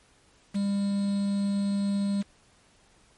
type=tone with quantisation; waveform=triangle; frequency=200 Hz; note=G3; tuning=35 cents sharp; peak=-22 dBFS; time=0.54-2.23 s; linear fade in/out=20 ms; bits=7; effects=pink hiss -61 dBFS RMS until 3.17 s + MP3 48 kbps